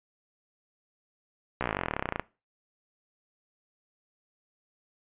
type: slowing click train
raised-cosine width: 0.5 ms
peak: -13 dBFS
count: 25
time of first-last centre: 1.61-2.196 s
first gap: 15 ms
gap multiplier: 1.04
effects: noise-tail reverb RT60 0.3 s tail -21 dB re dry + resampled to 8000 Hz